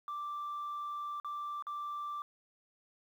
sine tone with dropouts, 1174.7 Hz, D6, in tune, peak -35 dBFS, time 0.08-2.22 s, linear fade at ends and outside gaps 1 ms, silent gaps 1.2-1.246 / 1.624-1.668 s, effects tanh soft clip ceiling -35 dBFS + 11-bit

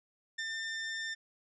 sawtooth tone with ADSR envelope, 1797 Hz, A6, 36 cents sharp, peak -30 dBFS, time 0.38-1.15 s, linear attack 10 ms, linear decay 40 ms, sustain -2 dB, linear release 19 ms, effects resampled to 16000 Hz

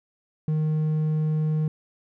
sine tone with hard clipping, 154.9 Hz, D#3, 7 cents flat, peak -22 dBFS, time 0.48-1.68 s, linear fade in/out 2 ms, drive 3 dB, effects none

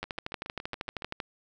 two click trains, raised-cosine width 0.3 ms, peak -23 / -17 dBFS, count 8 / 16, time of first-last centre 0.04-1.022 / 0.03-1.202 s, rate 7.13 / 12.8 Hz, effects none

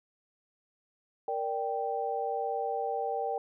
sine chord, G minor, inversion first, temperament equal, 466.2 / 587.3 / 784 Hz, Bb4 / D5 / G5, 0 / 0 / 0 cents, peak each -34 / -37 / -32 dBFS, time 1.28-3.38 s, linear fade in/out 2 ms, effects none

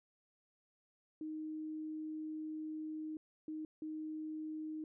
sine tone bursts at uneven times, 311.1 Hz, D#4, in tune, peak -40 dBFS, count 3, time 1.21-3.17 / 3.48-3.65 / 3.82-4.84 s, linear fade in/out 2 ms, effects none

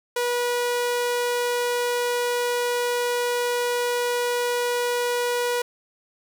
sawtooth tone, 485.5 Hz, B4, 30 cents flat, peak -18 dBFS, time 0.16-5.62 s, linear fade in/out 5 ms, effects none

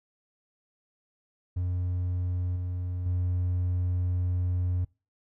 triangle tone with level steps, 90 Hz, F#2, 47 cents flat, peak -24 / -27 / -22 dBFS, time 1.56-4.85 s, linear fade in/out 10 ms, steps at 2.56 / 3.06 s, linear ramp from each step 2 ms, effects noise-tail reverb RT60 0.3 s tail -25 dB re dry + tanh soft clip ceiling -18 dBFS

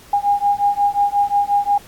sine beating tone pair, 810 / 815.6 Hz, G#5 / G#5, -43 / -32 cents, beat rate 5.6 Hz, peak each -17 dBFS, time 0.13-1.78 s, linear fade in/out 5 ms, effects pink hiss -44 dBFS RMS until 1.87 s + AAC 64 kbps

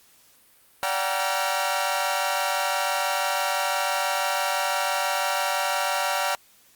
sawtooth tone cluster, 578 / 737 / 783 / 945 / 1364 Hz, D5 / F#5 / G5 / A#5 / F6, -28 / -7 / -2 / +23 / -41 cents, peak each -26 dBFS, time 0.83-6.35 s, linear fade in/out 0 ms, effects white hiss -57 dBFS RMS until 6.75 s + Opus 48 kbps

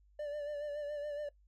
triangle tone with vibrato, 587.3 Hz, D5, in tune, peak -35 dBFS, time 0.19-1.29 s, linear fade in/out 5 ms, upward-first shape sine, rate 7.1 Hz, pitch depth 38 cents each way, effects noise-tail reverb RT60 0.1 s tail -20 dB re dry + added 50 Hz sine -63 dBFS peak until 1.47 s

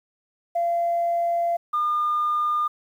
sine tone pair in turn, 686 / 1210.4 Hz, F5 / D#6, -31 / -48 cents, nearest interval minor seventh, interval 983 cents, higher second, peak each -19 dBFS, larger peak neither, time 0.55-1.57 / 1.73-2.68 s, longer first, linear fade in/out 10 ms, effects tanh soft clip ceiling -16 dBFS + 9-bit

